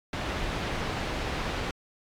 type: low-pass noise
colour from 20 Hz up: pink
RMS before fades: -32 dBFS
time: 0.13-1.71 s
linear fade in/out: 2 ms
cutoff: 3500 Hz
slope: 12 dB/octave
effects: AAC 64 kbps